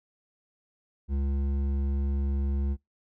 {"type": "tone with hard clipping", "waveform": "sine", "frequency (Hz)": 69.3, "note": "C#2", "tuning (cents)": 0, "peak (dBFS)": -27, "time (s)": [1.08, 2.77], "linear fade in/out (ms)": 50, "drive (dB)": 9, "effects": ["noise-tail reverb RT60 0.2 s tail -26 dB re dry"]}